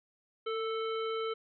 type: harmonic tone with a mistuned harmonic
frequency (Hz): 440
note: A4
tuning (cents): 0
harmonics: 1 / 3 / 5 / 7 / 9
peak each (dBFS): -33 / -38 / -47 / -45 / -51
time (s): 0.46-1.34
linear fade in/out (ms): 10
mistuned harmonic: 1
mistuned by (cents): +32
effects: none